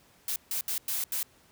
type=noise bursts at uneven times; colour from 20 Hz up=blue; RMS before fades=-31 dBFS; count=5; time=0.28-0.36 / 0.51-0.61 / 0.68-0.78 / 0.88-1.04 / 1.12-1.23 s; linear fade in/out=2 ms; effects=pink hiss -61 dBFS RMS until 1.51 s + high-pass 60 Hz 12 dB/octave